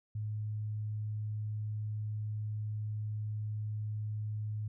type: tone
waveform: sine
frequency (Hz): 106.6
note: G#2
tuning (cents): +46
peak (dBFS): -34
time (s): 0.15-4.68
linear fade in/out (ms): 5
effects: none